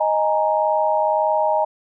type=chord; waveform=sine; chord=D# suspended fourth; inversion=none; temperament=equal; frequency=622.3 / 830.6 / 932.3 Hz; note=D#5 / G#5 / A#5; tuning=0 / 0 / 0 cents; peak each=-19 / -21 / -21 dBFS; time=0-1.65 s; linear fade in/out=10 ms; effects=none